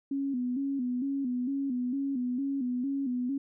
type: tone with vibrato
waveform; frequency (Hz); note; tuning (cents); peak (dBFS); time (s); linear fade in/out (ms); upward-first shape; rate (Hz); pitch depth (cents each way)
sine; 261.6; C4; 0; -28; 0.11-3.38; 5; square; 2.2; 94
effects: none